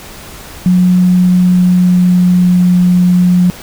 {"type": "tone with pitch glide", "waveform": "sine", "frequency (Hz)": [181.2, 179.22], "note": ["F#3", "F3"], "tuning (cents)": [-36, 45], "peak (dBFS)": -5, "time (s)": [0.66, 3.5], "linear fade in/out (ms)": 0, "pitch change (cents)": -19, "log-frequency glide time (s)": [0.98, 2.75], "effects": ["pink hiss -31 dBFS RMS until 3.62 s"]}